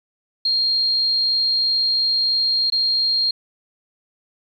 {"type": "tone with dropouts", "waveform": "sine", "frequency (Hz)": 4221, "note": "C8", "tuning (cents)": 14, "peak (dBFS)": -16, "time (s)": [0.45, 3.31], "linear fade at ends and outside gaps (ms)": 5, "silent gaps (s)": [2.701, 2.722], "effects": ["9-bit"]}